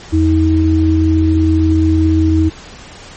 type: tone pair together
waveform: sine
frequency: 84.52 / 318.2 Hz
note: E2 / D#4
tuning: +44 / +39 cents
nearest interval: octave + major seventh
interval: 2295 cents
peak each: -11 dBFS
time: 0.12-2.5 s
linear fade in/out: 20 ms
effects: pink hiss -35 dBFS RMS until 3.16 s + MP3 32 kbps